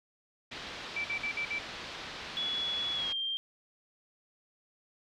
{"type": "low-pass noise", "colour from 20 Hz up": "white", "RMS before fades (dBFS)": -43, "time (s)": [0.51, 3.13], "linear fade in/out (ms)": 10, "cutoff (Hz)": 4200, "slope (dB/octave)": 24}
{"type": "tone bursts", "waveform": "sine", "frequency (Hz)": 2329, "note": "D7", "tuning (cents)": -15, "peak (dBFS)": -31, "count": 5, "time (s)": [0.96, 1.588], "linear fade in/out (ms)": 5, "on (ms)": 84, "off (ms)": 52}
{"type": "tone with pitch glide", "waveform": "sine", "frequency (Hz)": [3386, 3178], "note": ["G#7", "G7"], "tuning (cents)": [33, 23], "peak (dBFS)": -31, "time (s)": [2.37, 3.37], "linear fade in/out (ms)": 0, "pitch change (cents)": -110, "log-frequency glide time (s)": [2.95, 3.16]}
{"effects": []}